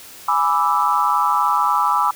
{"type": "chord", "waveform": "sine", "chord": "E dominant seventh", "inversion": "first", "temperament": "equal", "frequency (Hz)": [830.6, 987.8, 1174.7, 1318.5], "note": ["G#5", "B5", "D6", "E6"], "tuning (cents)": [0, 0, 0, 0], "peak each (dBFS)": [-22, -19, -19, -21], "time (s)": [0.28, 2.11], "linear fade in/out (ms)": 5, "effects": ["white hiss -40 dBFS RMS until 2.15 s"]}